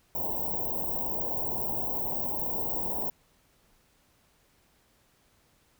white band-stop noise, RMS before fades -31 dBFS, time 0.15-3.1 s, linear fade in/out 2 ms, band 1000 to 16000 Hz, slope 96 dB/octave, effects pink hiss -66 dBFS RMS until 5.79 s

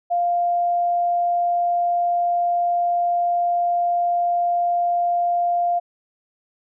sine tone, 698.5 Hz, F5, in tune, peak -17 dBFS, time 0.1-5.8 s, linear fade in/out 20 ms, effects none

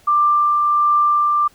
sine tone with tremolo, 1184 Hz, D6, 14 cents sharp, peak -11 dBFS, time 0.07-1.48 s, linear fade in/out 10 ms, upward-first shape triangle, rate 1.4 Hz, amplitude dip 25%, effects pink hiss -52 dBFS RMS until 1.54 s

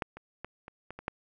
clicks, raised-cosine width 0.5 ms, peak -16 / -29 / -23 / -29 / -26 / -27 / -16 dBFS, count 7, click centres 0.022 / 0.17 / 0.446 / 0.681 / 0.906 / 0.99 / 1.081 s, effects none

